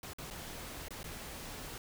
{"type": "noise with dropouts", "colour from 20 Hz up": "pink", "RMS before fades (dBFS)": -45, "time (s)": [0.03, 1.78], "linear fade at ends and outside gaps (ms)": 2, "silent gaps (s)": [[0.134, 0.184], [0.303, 0.308], [0.884, 0.906], [1.031, 1.041]], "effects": []}